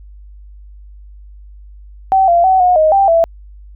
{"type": "tone with pitch steps", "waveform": "sine", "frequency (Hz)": [767, 688, 756, 723, 625, 786, 665], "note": ["G5", "F5", "F#5", "F#5", "D#5", "G5", "E5"], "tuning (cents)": [-38, -26, 37, -40, 8, 4, 15], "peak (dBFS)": -7, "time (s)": [2.12, 3.24], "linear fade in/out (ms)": 0, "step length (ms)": 160, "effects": ["added 50 Hz sine -34 dBFS peak until 3.75 s"]}